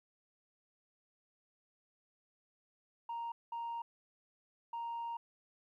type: tone bursts at uneven times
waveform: sine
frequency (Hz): 932.3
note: A#5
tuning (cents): 0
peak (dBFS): -36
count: 3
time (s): 3.09-3.32 / 3.52-3.82 / 4.73-5.17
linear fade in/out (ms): 5
effects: tanh soft clip ceiling -36 dBFS + 13-bit